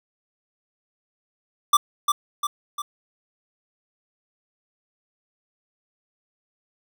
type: tone with echo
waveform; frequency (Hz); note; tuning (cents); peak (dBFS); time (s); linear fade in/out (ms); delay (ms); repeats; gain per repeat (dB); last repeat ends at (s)
square; 1174.7; D6; 0; -13; 1.73-1.77; 5; 350; 3; -5; 2.82
effects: none